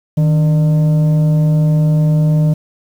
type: tone with frequency modulation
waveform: sine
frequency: 155.56 Hz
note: D#3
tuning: in tune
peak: -7 dBFS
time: 0.17-2.54 s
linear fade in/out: 10 ms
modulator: 444 Hz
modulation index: 0.28
effects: tanh soft clip ceiling -7 dBFS + 7-bit